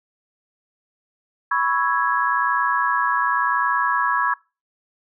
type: chord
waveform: sine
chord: C# minor seventh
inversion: third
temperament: equal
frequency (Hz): 987.8 / 1108.7 / 1318.5 / 1661.2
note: B5 / C#6 / E6 / G#6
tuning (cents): 0 / 0 / 0 / 0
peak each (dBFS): -23 / -22 / -26 / -22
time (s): 1.51-4.34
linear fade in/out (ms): 5
effects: noise-tail reverb RT60 0.3 s tail -24 dB re dry